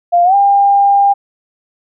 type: tone with pitch glide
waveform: sine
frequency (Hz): 697 to 800.6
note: F5 to G5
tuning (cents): -4 to +36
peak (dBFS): -6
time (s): 0.12-1.14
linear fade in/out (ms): 20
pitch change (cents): +240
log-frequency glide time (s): 0.24-0.35
effects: none